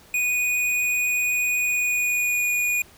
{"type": "tone with pitch glide", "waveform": "square", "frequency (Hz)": [2473, 2452], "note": ["D#7", "D#7"], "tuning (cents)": [-11, -26], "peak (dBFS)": -21, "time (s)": [0.14, 2.82], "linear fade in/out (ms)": 2, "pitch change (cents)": -15, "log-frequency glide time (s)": [1.58, 2.5], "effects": ["pink hiss -51 dBFS RMS until 2.97 s"]}